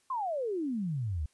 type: exponential sweep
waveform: sine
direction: down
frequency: 1088 to 69.3 Hz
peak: -30 dBFS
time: 0.1-1.26 s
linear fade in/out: 5 ms
effects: white hiss -70 dBFS RMS until 1.33 s + resampled to 24000 Hz